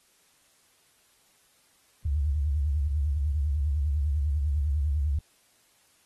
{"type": "tone with vibrato", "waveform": "sine", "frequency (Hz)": 72.8, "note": "D2", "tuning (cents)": -15, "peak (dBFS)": -23, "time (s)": [2.05, 5.19], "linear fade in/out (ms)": 5, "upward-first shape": "sine", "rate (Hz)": 10, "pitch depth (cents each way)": 140, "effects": ["white hiss -64 dBFS RMS until 6.05 s", "AAC 32 kbps"]}